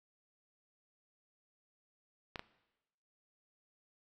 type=clicks; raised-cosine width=0.3 ms; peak=-24 dBFS; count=2; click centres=2.358 / 2.394 s; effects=noise-tail reverb RT60 1.0 s tail -18 dB re dry